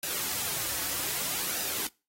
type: noise with flanger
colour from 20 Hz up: white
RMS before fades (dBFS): -32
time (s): 0.03-1.87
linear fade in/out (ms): 2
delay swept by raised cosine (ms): 0.91 to 5.01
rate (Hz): 0.63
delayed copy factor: -0.5
effects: noise-tail reverb RT60 0.3 s tail -24 dB re dry + AAC 48 kbps